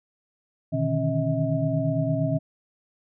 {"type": "tone cluster", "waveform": "sine", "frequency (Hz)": [122.1, 149.5, 158.1, 272.3, 639], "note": ["B2", "D3", "D#3", "C#4", "D#5"], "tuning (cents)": [-19, 31, 28, -31, 46], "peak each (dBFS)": -28, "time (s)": [0.72, 2.39], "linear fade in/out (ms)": 20, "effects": []}